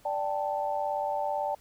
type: chord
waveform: sine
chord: D suspended fourth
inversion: none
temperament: just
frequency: 587.3 / 783.1 / 881 Hz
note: D5 / G5 / A5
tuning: 0 / -2 / +2 cents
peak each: -32 dBFS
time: 0.05-1.55 s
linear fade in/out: 5 ms
effects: pink hiss -60 dBFS RMS until 1.6 s